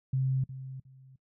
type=tone with echo; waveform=sine; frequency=132 Hz; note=C3; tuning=16 cents sharp; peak=-25 dBFS; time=0.13-0.44 s; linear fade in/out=5 ms; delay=360 ms; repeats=2; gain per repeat=-13 dB; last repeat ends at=1.16 s; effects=noise-tail reverb RT60 0.1 s tail -21 dB re dry